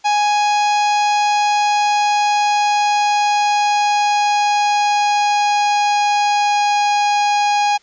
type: tone with pitch glide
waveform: 45% pulse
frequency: 830.6 to 824.4 Hz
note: G#5 to G#5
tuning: 0 to -13 cents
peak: -13 dBFS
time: 0.04-7.78 s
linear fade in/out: 20 ms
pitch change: -13 cents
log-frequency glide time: 1-6.86 s
effects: white hiss -53 dBFS RMS until 7.82 s + resampled to 16000 Hz